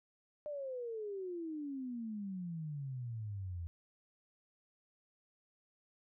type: exponential sweep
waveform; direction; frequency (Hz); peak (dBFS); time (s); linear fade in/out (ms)
sine; down; 605 to 82.4; -39; 0.46-3.67; 0
effects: none